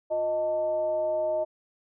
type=tone with frequency modulation; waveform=sine; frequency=622.3 Hz; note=D#5; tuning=in tune; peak=-24 dBFS; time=0.1-1.45 s; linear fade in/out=20 ms; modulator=268 Hz; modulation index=0.4; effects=none